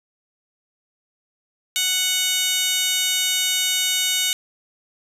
15% pulse tone with high-pass filter, 740 Hz, F#5, in tune, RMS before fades -21 dBFS, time 1.76-4.33 s, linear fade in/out 0 ms, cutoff 3800 Hz, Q 1.6, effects resampled to 32000 Hz + 8-bit

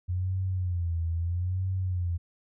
sine tone with vibrato, 88.4 Hz, F2, 22 cents sharp, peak -26 dBFS, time 0.08-2.18 s, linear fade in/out 20 ms, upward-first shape sine, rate 0.77 Hz, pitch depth 110 cents each way, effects none

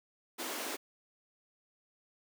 pink high-pass noise, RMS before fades -39 dBFS, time 0.38-0.77 s, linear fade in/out 20 ms, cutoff 250 Hz, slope 48 dB/octave, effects none

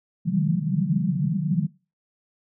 white band-pass noise, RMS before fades -23 dBFS, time 0.25-1.67 s, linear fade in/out 10 ms, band 140 to 200 Hz, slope 96 dB/octave, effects noise-tail reverb RT60 0.3 s tail -20 dB re dry

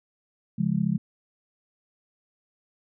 sine chord, Db major, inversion none, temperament just, 138.59 / 173.24 / 207.9 Hz, Db3 / F3 / Ab3, 0 / -14 / +2 cents, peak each -29 / -25 / -26 dBFS, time 0.58-0.98 s, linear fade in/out 10 ms, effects none

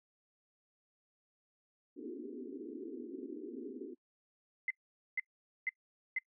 pink band-pass noise, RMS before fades -45 dBFS, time 1.96-3.95 s, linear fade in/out 20 ms, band 240 to 430 Hz, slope 96 dB/octave
sine tone bursts, 2049 Hz, C7, 37 cents flat, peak -31 dBFS, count 4, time 4.68-6.186 s, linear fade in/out 2 ms, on 24 ms, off 470 ms
effects noise-tail reverb RT60 0.1 s tail -25 dB re dry

